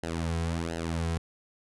sawtooth tone with flanger, 83 Hz, E2, 12 cents sharp, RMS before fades -31 dBFS, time 0.03-1.18 s, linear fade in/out 5 ms, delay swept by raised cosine 0.85 to 3.45 ms, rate 1.4 Hz, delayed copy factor -0.9, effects resampled to 24000 Hz

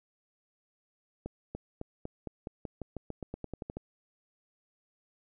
accelerating click train, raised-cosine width 2 ms, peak -24 dBFS, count 17, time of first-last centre 1.26-3.77 s, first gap 290 ms, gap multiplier 0.91, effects none

